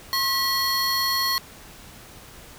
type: tone cluster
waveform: square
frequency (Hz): 1075 / 1944 / 4334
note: C6 / B6 / C#8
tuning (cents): +47 / -28 / -40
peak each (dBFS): -27 / -29 / -24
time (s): 0.13-1.38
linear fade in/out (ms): 0
effects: pink hiss -45 dBFS RMS until 2.58 s